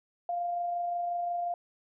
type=tone with amplitude modulation; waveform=sine; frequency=698.5 Hz; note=F5; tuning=in tune; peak=-28 dBFS; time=0.29-1.54 s; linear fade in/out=2 ms; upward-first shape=sine; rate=25.6 Hz; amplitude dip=25%; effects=none